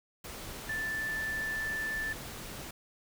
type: tone in noise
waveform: sine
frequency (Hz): 1760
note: A6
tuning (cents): 0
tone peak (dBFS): -32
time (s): 0.69-2.13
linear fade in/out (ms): 5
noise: pink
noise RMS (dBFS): -43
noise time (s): 0.24-2.71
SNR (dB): +8
effects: none